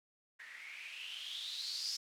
violet noise with low-pass filter sweep, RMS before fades -44 dBFS, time 0.39-1.97 s, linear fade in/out 10 ms, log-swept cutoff 1800 to 5200 Hz, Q 8.1, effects none

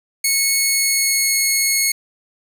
10% pulse tone with pitch glide, 2198 to 2183 Hz, C#7 to C#7, -15 to -27 cents, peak -6 dBFS, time 0.24-1.92 s, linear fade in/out 5 ms, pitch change -12 cents, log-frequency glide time 0.56-1.36 s, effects none

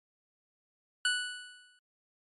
25% pulse tone with exponential decay, 1480 Hz, F#6, in tune, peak -21 dBFS, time 1.05-1.79 s, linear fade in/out 2 ms, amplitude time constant 160 ms, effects MP3 48 kbps

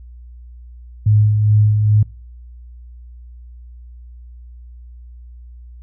sine tone with tremolo, 105.9 Hz, G#2, 34 cents sharp, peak -8 dBFS, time 1.06-2.03 s, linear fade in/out 5 ms, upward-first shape sine, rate 2.4 Hz, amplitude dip 40%, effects noise-tail reverb RT60 0.4 s tail -26 dB re dry + added 60 Hz sine -35 dBFS peak until 5.82 s

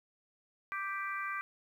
harmonic tone with a mistuned harmonic, 392 Hz, G4, in tune, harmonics 3 / 4 / 5 / 6, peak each -38 / -40 / -42 / -44 dBFS, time 0.72-1.41 s, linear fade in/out 0 ms, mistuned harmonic 5, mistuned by +16 cents, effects 11-bit

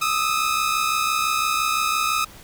sawtooth tone pair together, 1234.1 / 1300 Hz, D#6 / E6, -15 / -24 cents, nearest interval minor second, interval 91 cents, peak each -19 dBFS, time 0.01-2.25 s, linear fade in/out 10 ms, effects pink hiss -45 dBFS RMS until 2.43 s

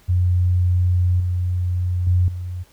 sine tone with level steps, 89.7 Hz, F2, 47 cents sharp, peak -14 / -18 / -13 / -25 dBFS, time 0.08-2.64 s, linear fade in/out 20 ms, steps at 1.2 / 2.07 / 2.28 s, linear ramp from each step 2 ms, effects pink hiss -54 dBFS RMS until 2.72 s

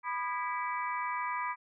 harmonic tone with a mistuned harmonic, 329.6 Hz, E4, in tune, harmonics 3 / 4 / 5 / 6 / 7, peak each -34 / -38 / -44 / -41 / -42 dBFS, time 0.03-1.56 s, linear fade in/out 50 ms, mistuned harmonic 4, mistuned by -140 cents, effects none

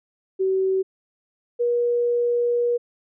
sine tone pair in turn, 380.6 / 479.5 Hz, F#4 / A#4, +49 / +49 cents, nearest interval major third, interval 400 cents, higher second, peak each -18 / -18 dBFS, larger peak neither, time 0.39-0.83 / 1.59-2.78 s, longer second, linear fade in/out 20 ms, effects none

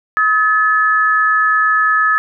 sine tone pair together, 1277 / 1725.7 Hz, D#6 / A6, +45 / -34 cents, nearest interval perfect fourth, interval 521 cents, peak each -13 dBFS, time 0.17-2.18 s, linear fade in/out 0 ms, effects none

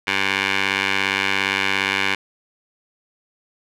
15% pulse tone with band-pass filter, 97.3 Hz, G2, 12 cents flat, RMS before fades -21 dBFS, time 0.07-2.15 s, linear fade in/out 5 ms, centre 2300 Hz, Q 2.1, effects none

